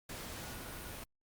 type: tone in noise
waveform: sine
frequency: 1451 Hz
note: F#6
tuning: 34 cents flat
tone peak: -56 dBFS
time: 0.41-0.94 s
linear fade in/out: 5 ms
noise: pink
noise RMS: -45 dBFS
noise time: 0.09-1.04 s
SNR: -14 dB
effects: Opus 48 kbps